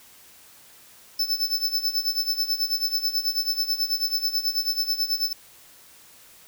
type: tone with tremolo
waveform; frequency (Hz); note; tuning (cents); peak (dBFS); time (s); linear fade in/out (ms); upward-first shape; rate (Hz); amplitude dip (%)
square; 5270; E8; -1; -20; 1.19-5.33; 5; sine; 9.2; 80
effects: white hiss -51 dBFS RMS until 6.47 s